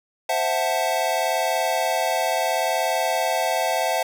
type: chord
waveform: square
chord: F# half-diminished seventh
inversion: second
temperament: equal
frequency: 523.3 / 659.3 / 740 / 880 Hz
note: C5 / E5 / F#5 / A5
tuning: 0 / 0 / 0 / 0 cents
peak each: -29 / -25 / -26 / -28 dBFS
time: 0.29-4.03 s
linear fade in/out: 5 ms
effects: none